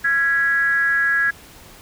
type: tone with frequency modulation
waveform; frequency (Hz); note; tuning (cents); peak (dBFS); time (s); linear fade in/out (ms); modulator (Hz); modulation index
sine; 1661.2; G#6; 0; -15; 0.04-1.31; 10; 298; 0.51
effects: pink hiss -44 dBFS RMS until 1.81 s